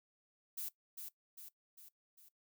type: noise with echo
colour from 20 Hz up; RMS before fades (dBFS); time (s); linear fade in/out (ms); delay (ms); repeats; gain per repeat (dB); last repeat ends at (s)
violet; -42; 0.57-0.69; 10; 400; 4; -5; 2.29
effects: noise-tail reverb RT60 0.1 s tail -17 dB re dry